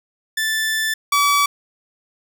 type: tone pair in turn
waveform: sawtooth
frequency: 1760 / 1144.9 Hz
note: A6 / D6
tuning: 0 / -44 cents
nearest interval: perfect fifth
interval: 744 cents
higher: first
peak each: -15 / -10 dBFS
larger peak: second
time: 0.37-0.94 / 1.12-1.46 s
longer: first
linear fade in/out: 5 ms
effects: none

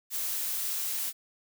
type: noise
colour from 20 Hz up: blue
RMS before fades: -32 dBFS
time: 0.1-1.13 s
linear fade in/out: 50 ms
effects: none

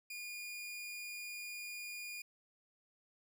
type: tone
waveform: sawtooth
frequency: 2432 Hz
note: D#7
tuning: 40 cents flat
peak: -40 dBFS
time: 0.1-2.22 s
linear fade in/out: 5 ms
effects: none

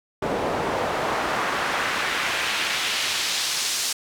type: noise with band-pass filter sweep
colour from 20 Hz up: pink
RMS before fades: -25 dBFS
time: 0.22-3.93 s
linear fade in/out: 5 ms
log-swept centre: 490 to 6200 Hz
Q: 1
effects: none

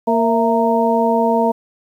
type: harmonic tone with a mistuned harmonic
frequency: 231.4 Hz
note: A#3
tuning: 13 cents flat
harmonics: 1 / 2 / 3 / 4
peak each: -18 / -18 / -18 / -18 dBFS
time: 0.07-1.52 s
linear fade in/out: 10 ms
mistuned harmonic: 3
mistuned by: -66 cents
effects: 8-bit

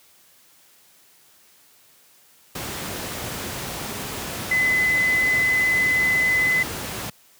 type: tone in noise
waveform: sine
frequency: 2021 Hz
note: B6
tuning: 39 cents sharp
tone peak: -17 dBFS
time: 4.51-6.63 s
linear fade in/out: 5 ms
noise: pink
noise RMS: -30 dBFS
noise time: 2.55-7.1 s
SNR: +10 dB
effects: white hiss -55 dBFS RMS until 7.39 s + high-pass 80 Hz 12 dB/octave

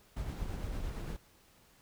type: noise with tremolo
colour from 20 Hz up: brown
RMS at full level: -37 dBFS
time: 0.16-1.17 s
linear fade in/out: 10 ms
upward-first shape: sine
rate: 8.8 Hz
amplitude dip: 30%
effects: pink hiss -64 dBFS RMS until 1.81 s

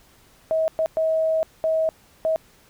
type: tone bursts at uneven times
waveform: sine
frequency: 640 Hz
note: D#5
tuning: 49 cents sharp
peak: -18 dBFS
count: 5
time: 0.51-0.68 / 0.79-0.86 / 0.97-1.43 / 1.64-1.89 / 2.25-2.36 s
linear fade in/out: 0 ms
effects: pink hiss -55 dBFS RMS until 2.69 s

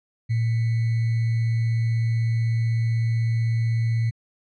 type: tone with sample-and-hold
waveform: sine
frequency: 114.5 Hz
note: A#2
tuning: 31 cents flat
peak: -19 dBFS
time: 0.29-4.11 s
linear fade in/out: 20 ms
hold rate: 2100 Hz
effects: low-pass 4000 Hz 12 dB/octave

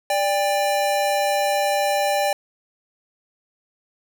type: tone pair together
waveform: square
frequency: 585.6 / 799 Hz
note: D5 / G5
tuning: -5 / +33 cents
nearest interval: perfect fourth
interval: 538 cents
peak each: -22 dBFS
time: 0.1-2.33 s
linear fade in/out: 2 ms
effects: none

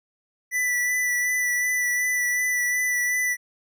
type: tone with vibrato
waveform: square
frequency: 1975.5 Hz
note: B6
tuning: in tune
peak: -22 dBFS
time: 0.51-3.37 s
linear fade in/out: 50 ms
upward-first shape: sine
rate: 2.7 Hz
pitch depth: 18 cents each way
effects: none

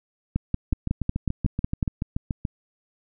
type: two click trains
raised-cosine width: 5 ms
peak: -10 / -13 dBFS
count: 9 / 13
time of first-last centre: 0.36-1.828 / 0.73-2.452 s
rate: 5.45 / 6.97 Hz
effects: none

